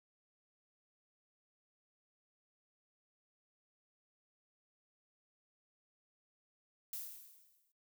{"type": "noise with exponential decay", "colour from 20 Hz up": "violet", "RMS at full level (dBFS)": -41, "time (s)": [6.93, 7.72], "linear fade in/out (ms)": 2, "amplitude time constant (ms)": 170, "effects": ["noise-tail reverb RT60 0.2 s tail -20 dB re dry"]}